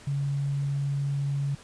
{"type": "tone", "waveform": "sine", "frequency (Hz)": 140.5, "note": "C#3", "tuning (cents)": 24, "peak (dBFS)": -25, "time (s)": [0.07, 1.55], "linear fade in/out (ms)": 5, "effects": ["pink hiss -50 dBFS RMS until 1.63 s", "resampled to 22050 Hz"]}